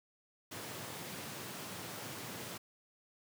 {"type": "high-pass noise", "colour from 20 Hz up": "pink", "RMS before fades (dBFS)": -45, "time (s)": [0.51, 2.58], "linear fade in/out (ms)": 10, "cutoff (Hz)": 100, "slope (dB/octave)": 48, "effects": []}